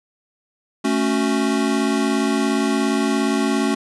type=chord; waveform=square; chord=F# minor; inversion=first; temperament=equal; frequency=220 / 277.2 / 370 Hz; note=A3 / C#4 / F#4; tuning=0 / 0 / 0 cents; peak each=-22 / -21 / -25 dBFS; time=0.84-3.75 s; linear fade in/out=10 ms; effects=resampled to 24000 Hz